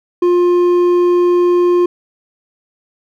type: tone with hard clipping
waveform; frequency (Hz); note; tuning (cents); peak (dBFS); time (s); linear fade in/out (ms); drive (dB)
sine; 353.2; F4; +20; -10; 0.22-1.86; 5; 5
effects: none